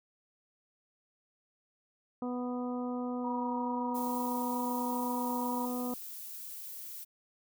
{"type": "harmonic tone", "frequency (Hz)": 247.3, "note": "B3", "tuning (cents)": 3, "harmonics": [1, 2, 3, 4, 5], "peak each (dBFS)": [-34, -40, -44, -46, -48], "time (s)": [2.22, 5.94], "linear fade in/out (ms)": 2}
{"type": "tone with vibrato", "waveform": "sine", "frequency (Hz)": 959, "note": "A#5", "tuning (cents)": 49, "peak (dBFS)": -35, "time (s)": [3.24, 5.66], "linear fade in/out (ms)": 10, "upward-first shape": "triangle", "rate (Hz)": 2.3, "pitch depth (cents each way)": 10}
{"type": "noise", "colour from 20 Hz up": "violet", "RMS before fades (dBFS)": -44, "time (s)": [3.94, 7.05], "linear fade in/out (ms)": 20}
{"effects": []}